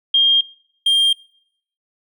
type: tone pair in turn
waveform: sine / triangle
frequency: 3216 / 3202 Hz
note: G7 / G7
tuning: +44 / +36 cents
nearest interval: unison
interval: 8 cents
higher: first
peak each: -10 dBFS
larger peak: neither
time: 0.14-0.41 / 0.86-1.13 s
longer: neither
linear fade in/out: 5 ms
effects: noise-tail reverb RT60 0.7 s tail -24 dB re dry